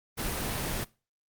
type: noise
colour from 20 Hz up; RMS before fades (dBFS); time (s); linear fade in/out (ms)
pink; -32; 0.17-0.85; 20
effects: noise-tail reverb RT60 0.3 s tail -20 dB re dry + Opus 24 kbps